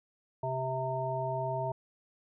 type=harmonic tone; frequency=130.81 Hz; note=C3; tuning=in tune; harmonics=1 / 3 / 5 / 7; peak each=-36 / -40 / -34 / -36 dBFS; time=0.43-1.72 s; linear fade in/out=5 ms; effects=none